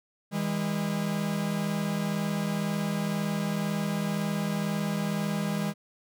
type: tone pair together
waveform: 45% pulse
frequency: 161.52 / 203.5 Hz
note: E3 / G#3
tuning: -35 / -35 cents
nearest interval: major third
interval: 400 cents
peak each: -31 / -29 dBFS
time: 0.31-5.74 s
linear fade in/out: 50 ms
effects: none